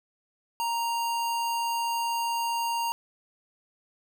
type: tone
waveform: square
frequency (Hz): 932.3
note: A#5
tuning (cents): 0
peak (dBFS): -27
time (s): 0.6-2.92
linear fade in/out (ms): 0
effects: none